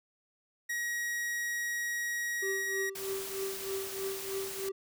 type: tone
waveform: 45% pulse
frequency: 1900 Hz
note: A#6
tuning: 33 cents sharp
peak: -32 dBFS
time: 0.69-2.9 s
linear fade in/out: 10 ms
type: tone with tremolo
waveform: triangle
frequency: 388.5 Hz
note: G4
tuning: 16 cents flat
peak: -30 dBFS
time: 2.42-4.72 s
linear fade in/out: 10 ms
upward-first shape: triangle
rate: 3.2 Hz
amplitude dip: 85%
type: noise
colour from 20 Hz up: white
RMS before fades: -41 dBFS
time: 2.95-4.69 s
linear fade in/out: 5 ms
effects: none